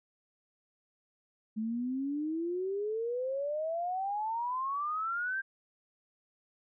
sine exponential sweep, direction up, 213.8 to 1600 Hz, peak -31 dBFS, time 1.56-5.42 s, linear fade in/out 20 ms, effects none

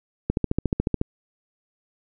click train, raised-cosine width 3 ms, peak -8 dBFS, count 11, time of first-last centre 0.3-1.014 s, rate 14 Hz, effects none

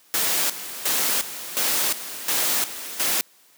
white noise with tremolo, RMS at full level -22 dBFS, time 0.14-3.21 s, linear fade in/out 0 ms, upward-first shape square, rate 1.4 Hz, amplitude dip 75%, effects white hiss -56 dBFS RMS until 3.57 s + high-pass 200 Hz 12 dB/octave

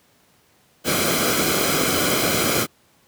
pink noise with comb filter, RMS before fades -20 dBFS, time 0.84-2.67 s, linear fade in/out 50 ms, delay 1.1 ms, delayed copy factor -0.65, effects pink hiss -58 dBFS RMS until 3.07 s + high-pass 100 Hz 12 dB/octave

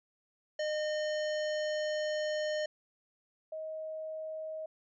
square / sine tone pair in turn, 610 / 630.1 Hz, D#5 / D#5, -34 / +22 cents, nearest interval minor second, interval 56 cents, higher second, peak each -32 / -37 dBFS, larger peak first, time 0.59-2.66 / 3.52-4.66 s, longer first, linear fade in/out 5 ms, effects resampled to 16000 Hz

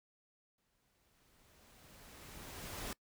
pink noise with exponential growth, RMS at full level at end -42 dBFS, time 0.58-2.93 s, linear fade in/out 2 ms, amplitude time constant 510 ms, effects noise-tail reverb RT60 0.1 s tail -23 dB re dry

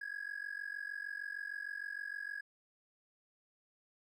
triangle tone with amplitude modulation, 1658 Hz, G#6, 3 cents flat, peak -33 dBFS, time 0.01-2.41 s, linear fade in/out 10 ms, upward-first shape sine, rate 46.5 Hz, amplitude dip 95%, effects tanh soft clip ceiling -34 dBFS

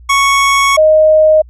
25% pulse / sine tone pair in turn, 1108.7 / 622.2 Hz, C#6 / D#5, 0 / 0 cents, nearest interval minor seventh, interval 1000 cents, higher first, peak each -4 dBFS, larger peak neither, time 0.09-0.77 / 0.77-1.42 s, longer first, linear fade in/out 10 ms, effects added 60 Hz sine -34 dBFS peak until 1.49 s + low-pass 10000 Hz 12 dB/octave

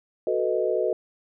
sine chord, B dominant seventh, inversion second, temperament equal with one note detuned, 370 / 440 / 493.9 / 624.8 Hz, F#4 / A4 / B4 / D#5, 0 / 0 / 0 / +7 cents, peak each -27 dBFS, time 0.27-0.93 s, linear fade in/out 2 ms, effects none

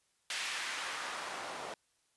white noise with band-pass filter sweep, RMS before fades -40 dBFS, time 0.3-1.74 s, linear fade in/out 2 ms, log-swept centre 2500 to 590 Hz, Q 1, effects white hiss -75 dBFS RMS until 2.16 s + resampled to 24000 Hz

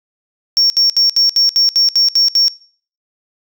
sine tone bursts, 5500 Hz, F8, 27 cents flat, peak -6 dBFS, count 10, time 0.57-2.482 s, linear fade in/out 0 ms, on 130 ms, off 68 ms, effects noise-tail reverb RT60 0.5 s tail -24 dB re dry + tanh soft clip ceiling -6 dBFS

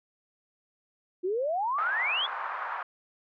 sine exponential sweep, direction up, 346.3 to 3520 Hz, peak -26 dBFS, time 1.23-2.27 s, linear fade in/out 20 ms
white band-pass noise, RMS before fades -35 dBFS, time 1.78-2.83 s, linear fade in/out 5 ms, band 790 to 1400 Hz, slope 24 dB/octave
effects none

